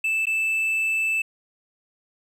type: tone with dropouts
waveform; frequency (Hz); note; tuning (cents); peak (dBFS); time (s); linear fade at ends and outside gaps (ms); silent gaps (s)
triangle; 2637; E7; 0; -19; 0.04-1.22; 5; 0.256-0.268
effects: 10-bit